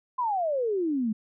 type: exponential sweep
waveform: sine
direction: down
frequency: 1040 to 207.7 Hz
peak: -24 dBFS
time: 0.18-1.13 s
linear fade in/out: 10 ms
effects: none